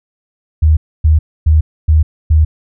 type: tone bursts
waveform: sine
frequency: 77.78 Hz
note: D#2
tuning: in tune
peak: -5 dBFS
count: 5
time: 0.62-2.45 s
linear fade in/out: 10 ms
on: 150 ms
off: 270 ms
effects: none